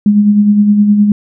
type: tone with tremolo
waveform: sine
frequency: 206.9 Hz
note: G#3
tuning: 6 cents flat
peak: -3 dBFS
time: 0.06-1.12 s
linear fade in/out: 2 ms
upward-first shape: sine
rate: 9.7 Hz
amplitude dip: 45%
effects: none